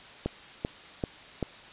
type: click train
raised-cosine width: 2 ms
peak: -15 dBFS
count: 4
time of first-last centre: 0.26-1.427 s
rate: 2.57 Hz
effects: white hiss -48 dBFS RMS until 1.72 s + resampled to 8000 Hz